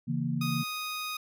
sine chord, A# diminished, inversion first, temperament equal, 138.59 / 164.81 / 233.1 Hz, C#3 / E3 / A#3, 0 / 0 / 0 cents, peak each -32 dBFS, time 0.07-0.64 s, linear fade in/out 20 ms
15% pulse tone, 1244.5 Hz, D#6, in tune, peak -27 dBFS, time 0.41-1.17 s, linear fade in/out 5 ms
effects none

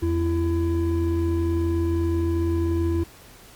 triangle tone pair together, 83.85 / 335.4 Hz, E2 / E4, +30 / +30 cents, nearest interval 2 octaves, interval 2400 cents, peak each -21 dBFS, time 0.02-3.04 s, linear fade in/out 10 ms, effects pink hiss -48 dBFS RMS until 3.55 s + Opus 48 kbps

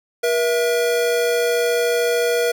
square tone pair together, 478.6 / 659.3 Hz, A#4 / E5, +46 / 0 cents, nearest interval tritone, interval 554 cents, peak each -18 / -24 dBFS, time 0.23-2.52 s, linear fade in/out 10 ms, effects none

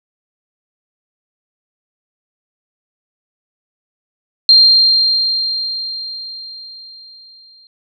sine tone with exponential decay, 4186 Hz, C8, in tune, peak -3 dBFS, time 4.49-7.67 s, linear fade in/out 1 ms, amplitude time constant 690 ms, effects none

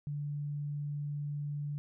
sine tone, 145.8 Hz, D3, 12 cents flat, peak -34 dBFS, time 0.07-1.78 s, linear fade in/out 0 ms, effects none

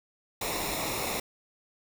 pink noise with comb filter, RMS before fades -32 dBFS, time 0.41-1.2 s, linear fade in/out 5 ms, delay 0.64 ms, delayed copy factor -0.7, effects none

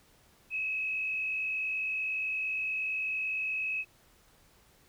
sine tone with frequency modulation, 2568 Hz, E7, 46 cents flat, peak -30 dBFS, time 0.5-3.85 s, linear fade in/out 50 ms, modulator 48.7 Hz, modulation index 0.97, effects pink hiss -63 dBFS RMS until 4.88 s

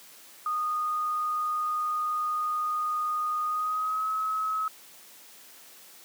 sine tone with pitch glide, 1233 to 1282.4 Hz, D#6 to E6, -16 to -48 cents, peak -26 dBFS, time 0.46-4.68 s, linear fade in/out 2 ms, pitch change +68 cents, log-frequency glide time 3.46-4.07 s, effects white hiss -51 dBFS RMS until 6.04 s + high-pass 200 Hz 12 dB/octave

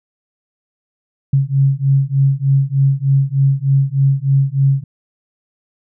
sine beating tone pair, 135.4 / 138.7 Hz, C#3 / C#3, -40 / +1 cents, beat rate 3.3 Hz, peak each -14 dBFS, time 1.33-4.84 s, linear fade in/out 5 ms, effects none

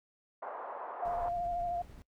pink band-pass noise, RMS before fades -42 dBFS, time 0.42-1.29 s, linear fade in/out 5 ms, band 580 to 1100 Hz, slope 24 dB/octave
sine tone with vibrato, 698.5 Hz, F5, in tune, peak -32 dBFS, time 1.02-1.82 s, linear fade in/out 5 ms, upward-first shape triangle, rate 13 Hz, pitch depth 32 cents each way
brown noise with tremolo, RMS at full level -47 dBFS, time 1.05-2.02 s, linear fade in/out 0 ms, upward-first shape triangle, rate 13 Hz, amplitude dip 25%
effects noise-tail reverb RT60 0.1 s tail -21 dB re dry

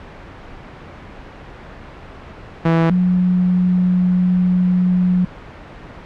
sawtooth / sine tone pair in turn, 164.81 / 181.15 Hz, E3 / F#3, 0 / -36 cents, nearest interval major second, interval 164 cents, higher second, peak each -8 / -12 dBFS, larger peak first, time 2.65-2.9 / 2.9-5.25 s, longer second, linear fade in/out 5 ms, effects pink hiss -36 dBFS RMS until 6.05 s + low-pass 2000 Hz 12 dB/octave

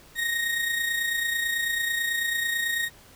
35% pulse tone with amplitude modulation, 1864.7 Hz, A#6, in tune, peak -21 dBFS, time 0.15-2.9 s, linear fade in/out 50 ms, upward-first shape sine, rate 29.1 Hz, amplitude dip 45%, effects pink hiss -52 dBFS RMS until 3.15 s

